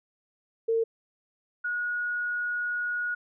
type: tone pair in turn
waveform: sine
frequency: 454.1 / 1450.9 Hz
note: A#4 / F#6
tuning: -45 / -34 cents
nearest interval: octave + minor sixth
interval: 2011 cents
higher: second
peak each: -22 / -27 dBFS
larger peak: first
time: 0.68-0.84 / 1.64-3.15 s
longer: second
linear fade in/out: 10 ms
effects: none